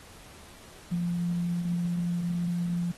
sine tone with quantisation, 173.7 Hz, F3, 9 cents flat, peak -26 dBFS, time 0.91-2.92 s, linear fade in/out 10 ms, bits 9, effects pink hiss -51 dBFS RMS until 2.97 s + AAC 32 kbps

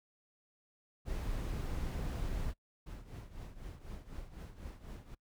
brown noise, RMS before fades -37 dBFS, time 1.05-2.54 s, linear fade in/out 50 ms
brown noise with tremolo, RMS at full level -44 dBFS, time 2.86-5.15 s, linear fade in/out 10 ms, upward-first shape triangle, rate 4 Hz, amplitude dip 80%
effects noise-tail reverb RT60 0.1 s tail -24 dB re dry

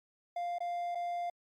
triangle tone with dropouts, 698.5 Hz, F5, in tune, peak -31 dBFS, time 0.36-1.3 s, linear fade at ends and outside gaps 5 ms, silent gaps 0.585-0.604 / 0.949-0.953 s, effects MP3 96 kbps

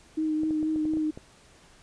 sine tone with vibrato, 311.1 Hz, D#4, in tune, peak -24 dBFS, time 0.17-1.11 s, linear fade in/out 10 ms, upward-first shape triangle, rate 4.2 Hz, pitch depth 24 cents each way
clicks, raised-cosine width 2 ms, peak -26 dBFS, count 8, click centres 0.434 / 0.508 / 0.629 / 0.76 / 0.854 / 0.936 / 0.971 / 1.175 s
effects pink hiss -56 dBFS RMS until 1.82 s + resampled to 22050 Hz

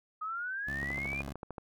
sine exponential sweep, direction up, 1244 to 2460 Hz, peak -34 dBFS, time 0.21-1.22 s, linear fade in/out 10 ms
15% pulse tone, 69.3 Hz, C#2, in tune, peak -33 dBFS, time 0.67-1.33 s, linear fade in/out 10 ms
click train, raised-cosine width 1 ms, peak -26 dBFS, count 11, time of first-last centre 0.83-1.582 s, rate 13.3 Hz
effects none

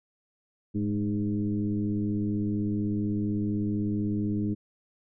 sine tone with frequency modulation, 207.9 Hz, G#3, 2 cents sharp, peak -25 dBFS, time 0.74-4.55 s, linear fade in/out 20 ms, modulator 100 Hz, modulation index 1.2, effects none

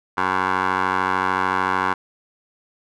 15% pulse tone with band-pass filter, 93.4 Hz, F#2, 17 cents sharp, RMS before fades -21 dBFS, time 0.17-1.94 s, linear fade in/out 10 ms, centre 1200 Hz, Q 3.6, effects none

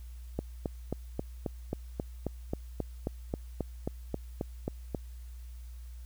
click train, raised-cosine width 2 ms, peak -18 dBFS, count 18, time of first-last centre 0.39-4.948 s, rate 3.73 Hz, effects added 60 Hz sine -42 dBFS peak until 6.05 s + white hiss -63 dBFS RMS until 6.05 s

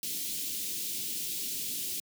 white band-stop noise, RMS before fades -35 dBFS, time 0.03-2 s, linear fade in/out 2 ms, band 370 to 2800 Hz, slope 24 dB/octave, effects high-pass 150 Hz 12 dB/octave

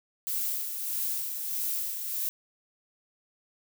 violet noise with tremolo, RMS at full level -30 dBFS, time 0.27-2.29 s, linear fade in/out 0 ms, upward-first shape sine, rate 1.6 Hz, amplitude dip 45%, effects none

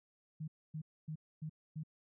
sine tone bursts, 155.56 Hz, D#3, in tune, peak -39 dBFS, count 5, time 0.4-1.835 s, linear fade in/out 10 ms, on 79 ms, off 260 ms, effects none

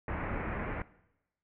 pink low-pass noise, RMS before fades -36 dBFS, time 0.08-0.82 s, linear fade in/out 2 ms, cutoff 2300 Hz, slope 48 dB/octave, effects noise-tail reverb RT60 0.9 s tail -19 dB re dry

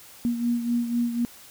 sine beating tone pair, 237.1 / 241.1 Hz, A#3 / B3, +30 / -41 cents, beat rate 4 Hz, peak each -23 / -30 dBFS, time 0.25-1.25 s, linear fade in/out 0 ms, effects white hiss -48 dBFS RMS until 1.5 s

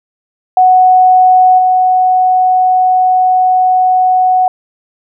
sine tone with level steps, 740 Hz, F#5, in tune, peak -3 / -6 dBFS, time 0.57-4.48 s, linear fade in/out 2 ms, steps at 1.58 s, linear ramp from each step 10 ms, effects none

